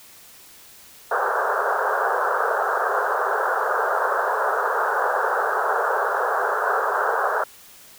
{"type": "band-pass noise", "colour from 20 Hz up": "white", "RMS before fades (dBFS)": -22, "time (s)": [1.11, 7.44], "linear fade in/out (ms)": 5, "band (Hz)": [400, 1600], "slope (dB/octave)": 96, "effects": ["white hiss -47 dBFS RMS until 7.98 s"]}